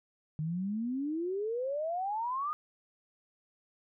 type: exponential sweep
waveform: sine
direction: up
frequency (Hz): 150 to 1249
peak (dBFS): -31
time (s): 0.39-2.53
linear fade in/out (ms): 0
effects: none